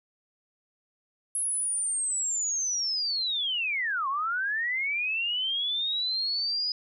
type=linear two-way sweep; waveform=sine; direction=down then up; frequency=10790 to 1046.5 to 4990 Hz; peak=-26 dBFS; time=1.35-6.72 s; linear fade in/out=2 ms; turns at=4.08 s; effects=none